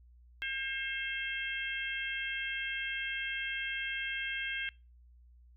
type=harmonic tone; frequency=535 Hz; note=C5; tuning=38 cents sharp; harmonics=3 / 4 / 5 / 6; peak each=-38 / -39 / -40 / -41 dBFS; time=0.42-4.69 s; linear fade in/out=0 ms; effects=noise-tail reverb RT60 0.3 s tail -25 dB re dry + added 60 Hz sine -56 dBFS peak until 5.56 s